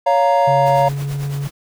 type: chord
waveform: triangle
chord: Bb minor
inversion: first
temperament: just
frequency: 559.4 / 699.2 / 932.3 Hz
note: Db5 / F5 / Bb5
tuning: +16 / +2 / 0 cents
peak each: -14 dBFS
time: 0.06-0.89 s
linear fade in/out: 10 ms
type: tone with pitch glide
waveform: triangle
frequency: 139.6 to 141.14 Hz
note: C#3 to C#3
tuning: +13 to +32 cents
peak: -18 dBFS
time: 0.47-1.48 s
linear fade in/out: 10 ms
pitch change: +19 cents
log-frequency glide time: 0.69-1.09 s
type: noise with tremolo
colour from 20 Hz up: pink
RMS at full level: -33 dBFS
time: 0.65-1.51 s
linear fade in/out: 20 ms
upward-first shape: triangle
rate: 9 Hz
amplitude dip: 75%
effects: none